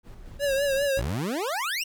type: noise with tremolo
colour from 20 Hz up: brown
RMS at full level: -42 dBFS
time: 0.03-0.91 s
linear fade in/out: 50 ms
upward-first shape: square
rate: 4.4 Hz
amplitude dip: 35%
type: tone with vibrato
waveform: square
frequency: 554.4 Hz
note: C#5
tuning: in tune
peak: -23 dBFS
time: 0.39-1.02 s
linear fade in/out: 50 ms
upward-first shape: triangle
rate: 5 Hz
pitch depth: 79 cents each way
type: exponential sweep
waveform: 25% pulse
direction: up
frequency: 47.73 to 2960 Hz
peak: -23 dBFS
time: 0.97-1.84 s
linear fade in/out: 10 ms
effects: none